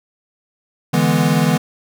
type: chord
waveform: square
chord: E dominant seventh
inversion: third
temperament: equal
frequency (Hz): 146.83 / 164.81 / 207.7 / 246.9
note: D3 / E3 / G#3 / B3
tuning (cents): 0 / 0 / 0 / 0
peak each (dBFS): -20 / -17 / -21 / -20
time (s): 0.93-1.58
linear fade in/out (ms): 10
effects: none